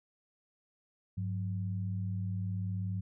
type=tone pair together; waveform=sine; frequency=100.47 / 181.1 Hz; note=G2 / F#3; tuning=+43 / -37 cents; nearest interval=minor seventh; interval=1020 cents; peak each=-33 / -39 dBFS; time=1.17-3.01 s; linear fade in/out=10 ms; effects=none